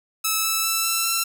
5% pulse tone with pitch steps, 1303 / 1313.6 / 1324.2 / 1335 / 1345.8 Hz, E6 / E6 / E6 / E6 / E6, -20 / -6 / +7 / +22 / +35 cents, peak -9 dBFS, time 0.24-1.24 s, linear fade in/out 10 ms, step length 200 ms, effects none

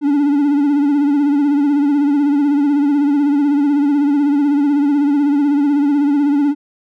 triangle tone with vibrato, 287.3 Hz, D4, 38 cents flat, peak -9 dBFS, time 0.01-6.55 s, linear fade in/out 50 ms, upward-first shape sine, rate 16 Hz, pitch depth 59 cents each way, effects none

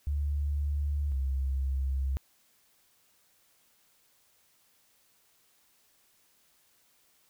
sine tone pair in turn, 72.4 / 66.94 Hz, D2 / C2, -24 / +40 cents, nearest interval minor second, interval 136 cents, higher first, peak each -27 dBFS, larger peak neither, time 0.07-1.12 / 1.12-2.17 s, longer neither, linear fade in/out 0 ms, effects white hiss -67 dBFS RMS until 7.29 s

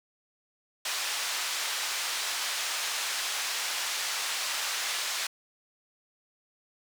white band-pass noise, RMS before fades -32 dBFS, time 0.85-5.27 s, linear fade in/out 5 ms, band 870 to 6100 Hz, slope 12 dB/octave, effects none

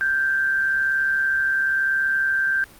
sine tone with amplitude modulation, 1568 Hz, G6, in tune, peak -16 dBFS, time 0.01-2.64 s, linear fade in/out 0 ms, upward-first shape sine, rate 141 Hz, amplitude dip 45%, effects pink hiss -47 dBFS RMS until 2.79 s + Opus 24 kbps

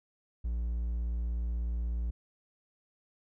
triangle tone, 58.27 Hz, A#1, in tune, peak -28 dBFS, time 0.44-2.11 s, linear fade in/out 10 ms, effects none

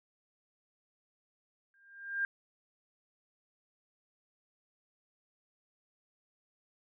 sine tone with exponential growth, 1600 Hz, G6, 35 cents sharp, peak -27 dBFS, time 1.74-2.25 s, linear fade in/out 1 ms, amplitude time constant 110 ms, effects none

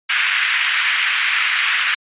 white band-pass noise, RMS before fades -18 dBFS, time 0.09-1.95 s, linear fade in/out 10 ms, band 1500 to 2700 Hz, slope 24 dB/octave, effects resampled to 8000 Hz

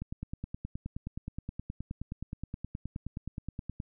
click train, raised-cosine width 5 ms, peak -24 dBFS, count 37, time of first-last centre 0.02-3.802 s, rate 9.52 Hz, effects none

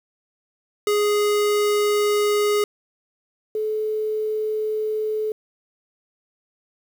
square / sine tone pair in turn, 415.3 / 430.9 Hz, G#4 / A4, 0 / -36 cents, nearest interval minor second, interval 64 cents, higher second, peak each -18 / -21 dBFS, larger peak first, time 0.87-2.64 / 3.55-5.32 s, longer neither, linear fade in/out 2 ms, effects 8-bit

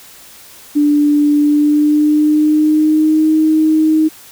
sine tone with pitch glide, 293.7 to 313 Hz, D4 to D#4, 0 to +10 cents, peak -8 dBFS, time 0.75-4.09 s, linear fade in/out 20 ms, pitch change +110 cents, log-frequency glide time 1.39-3.31 s, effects white hiss -39 dBFS RMS until 4.31 s

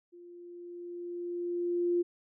sine tone with level ramp, 349.2 Hz, F4, in tune, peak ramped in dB -49 to -24 dBFS, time 0.12-2.03 s, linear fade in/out 20 ms, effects none

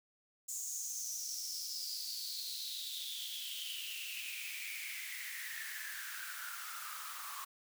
white noise with high-pass filter sweep, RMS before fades -43 dBFS, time 0.48-7.45 s, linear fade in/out 10 ms, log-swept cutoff 7100 to 1100 Hz, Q 8, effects none

